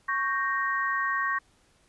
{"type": "chord", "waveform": "sine", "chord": "G diminished", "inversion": "second", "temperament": "equal", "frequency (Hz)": [1108.7, 1568, 1864.7], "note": ["Db6", "G6", "Bb6"], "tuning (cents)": [0, 0, 0], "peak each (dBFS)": [-28, -32, -29], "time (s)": [0.08, 1.39], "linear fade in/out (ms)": 10, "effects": ["pink hiss -64 dBFS RMS until 1.88 s", "resampled to 24000 Hz"]}